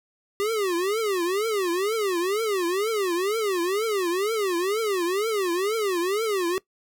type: tone with vibrato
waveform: square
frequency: 392.6 Hz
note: G4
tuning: 3 cents sharp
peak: -23 dBFS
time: 0.4-6.58 s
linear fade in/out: 0 ms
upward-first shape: triangle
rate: 2.1 Hz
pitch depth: 280 cents each way
effects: noise-tail reverb RT60 0.1 s tail -20 dB re dry